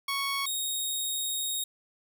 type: tone pair in turn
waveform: 15% pulse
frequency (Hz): 1108.7 / 3744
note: C#6 / A#7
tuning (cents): 0 / +7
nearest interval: octave + major sixth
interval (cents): 2107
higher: second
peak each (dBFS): -22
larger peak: neither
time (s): 0.08-0.46 / 0.46-1.64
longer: second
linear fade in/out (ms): 5
effects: none